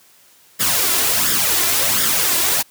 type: noise with flanger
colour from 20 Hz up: white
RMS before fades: -17 dBFS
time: 0.59-2.63 s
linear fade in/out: 20 ms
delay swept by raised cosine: 0.57 to 2.97 ms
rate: 1.4 Hz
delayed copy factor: +0.6
effects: white hiss -51 dBFS RMS until 2.7 s + high-pass 80 Hz 12 dB/octave